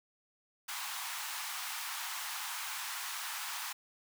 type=high-pass noise; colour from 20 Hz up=pink; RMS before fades=-40 dBFS; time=0.68-3.73 s; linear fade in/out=10 ms; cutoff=830 Hz; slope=48 dB/octave; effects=none